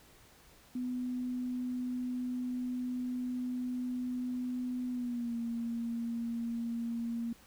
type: tone with pitch glide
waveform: sine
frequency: 249.7 to 233 Hz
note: B3 to A#3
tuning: +19 to -1 cents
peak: -33 dBFS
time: 0.75-7.33 s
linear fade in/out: 5 ms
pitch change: -120 cents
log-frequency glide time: 4.9-5.36 s
effects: pink hiss -60 dBFS RMS until 7.46 s